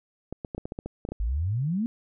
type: clicks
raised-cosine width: 2 ms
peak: -20 dBFS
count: 11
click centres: 0.326 / 0.448 / 0.548 / 0.58 / 0.655 / 0.721 / 0.789 / 0.86 / 1.051 / 1.089 / 1.12 s
type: exponential sweep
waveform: sine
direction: up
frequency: 49.08 to 240.7 Hz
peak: -24 dBFS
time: 1.2-1.86 s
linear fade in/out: 0 ms
effects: none